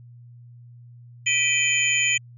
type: tone cluster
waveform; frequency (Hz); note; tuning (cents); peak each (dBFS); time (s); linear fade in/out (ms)
sine; 1959 / 2370 / 2520 / 3096 / 6920; B6 / D7 / D#7 / G7 / A8; -15 / +15 / +21 / -22 / -30; -28 / -24 / -25 / -26 / -24; 1.26-2.18; 10
effects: added 120 Hz sine -43 dBFS peak until 2.37 s